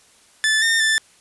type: tone with pitch steps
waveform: sawtooth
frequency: 1748 / 1818 / 1765 Hz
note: A6 / A#6 / A6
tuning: -12 / -44 / +5 cents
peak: -12 dBFS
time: 0.44-0.98 s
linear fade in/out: 0 ms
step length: 180 ms
effects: white hiss -53 dBFS RMS until 1.2 s + resampled to 24000 Hz